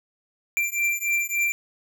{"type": "beating tone pair", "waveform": "square", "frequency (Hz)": [2357, 2360.5], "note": ["D7", "D7"], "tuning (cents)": [6, 8], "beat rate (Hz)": 3.5, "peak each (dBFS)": -26, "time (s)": [0.57, 1.52], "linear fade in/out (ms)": 0, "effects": []}